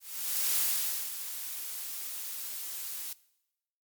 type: noise with ADSR envelope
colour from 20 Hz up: blue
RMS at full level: -27 dBFS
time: 0-3.13 s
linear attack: 560 ms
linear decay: 550 ms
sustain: -11 dB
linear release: 3 ms
effects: noise-tail reverb RT60 0.9 s tail -21 dB re dry + MP3 96 kbps